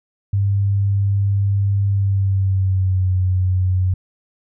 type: tone with pitch glide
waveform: sine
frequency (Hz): 99.6 to 92.39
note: G2 to F#2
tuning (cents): +28 to -2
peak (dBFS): -14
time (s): 0.33-3.94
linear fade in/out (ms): 5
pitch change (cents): -130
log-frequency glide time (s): 1.88-3.13
effects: none